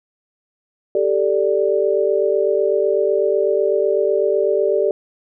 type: chord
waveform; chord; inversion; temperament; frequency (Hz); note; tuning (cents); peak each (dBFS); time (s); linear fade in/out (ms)
sine; G suspended second; none; equal; 392 / 440 / 587.3; G4 / A4 / D5; 0 / 0 / 0; -18 / -19 / -19; 0.95-4.91; 2
effects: none